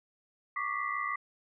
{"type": "tone cluster", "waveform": "sine", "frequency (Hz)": [1122, 1188, 1957, 2063], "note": ["C#6", "D6", "B6", "C7"], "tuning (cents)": [21, 20, -16, -25], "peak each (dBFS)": [-36, -35, -37, -40], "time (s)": [0.56, 1.16], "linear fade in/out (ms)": 5, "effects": []}